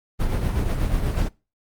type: noise with tremolo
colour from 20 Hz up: brown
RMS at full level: -20 dBFS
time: 0.19-1.29 s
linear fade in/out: 20 ms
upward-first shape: triangle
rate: 8.2 Hz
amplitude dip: 50%
effects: noise-tail reverb RT60 0.3 s tail -24 dB re dry + Opus 32 kbps